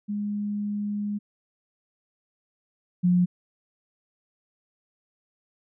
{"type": "tone pair in turn", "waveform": "sine", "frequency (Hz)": [206.3, 178.49], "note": ["G#3", "F3"], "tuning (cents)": [-11, 38], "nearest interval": "minor third", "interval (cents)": 251, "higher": "first", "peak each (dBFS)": [-26, -17], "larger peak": "second", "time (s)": [[0.08, 1.19], [3.03, 3.26]], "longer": "first", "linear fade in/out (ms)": 20, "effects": []}